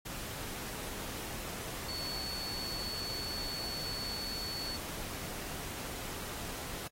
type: tone in noise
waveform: sine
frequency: 4435 Hz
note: C#8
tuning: in tune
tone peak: -38 dBFS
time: 1.88-4.77 s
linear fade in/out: 10 ms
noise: pink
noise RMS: -42 dBFS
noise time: 0.05-6.88 s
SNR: +1 dB
effects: AAC 48 kbps